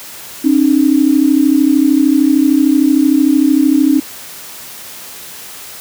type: tone pair together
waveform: sine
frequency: 271.2 / 304.4 Hz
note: C#4 / D#4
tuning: -38 / -38 cents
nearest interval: major second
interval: 200 cents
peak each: -10 dBFS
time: 0.44-4 s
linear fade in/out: 10 ms
effects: white hiss -31 dBFS RMS until 5.8 s + high-pass 80 Hz 12 dB/octave